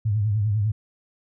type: tone with vibrato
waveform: sine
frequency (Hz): 105.4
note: G#2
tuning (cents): +26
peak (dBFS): -19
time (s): 0.05-0.72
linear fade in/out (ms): 10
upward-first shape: triangle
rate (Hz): 10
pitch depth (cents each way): 120
effects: none